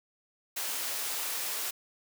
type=high-pass noise; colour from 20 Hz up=white; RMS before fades=-34 dBFS; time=0.56-1.71 s; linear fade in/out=10 ms; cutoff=410 Hz; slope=12 dB/octave; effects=none